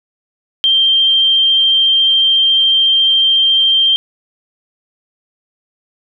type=tone with vibrato; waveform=sine; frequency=3161 Hz; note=G7; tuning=14 cents sharp; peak=-8 dBFS; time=0.64-3.96 s; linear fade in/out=0 ms; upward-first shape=sine; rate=14 Hz; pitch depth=8 cents each way; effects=none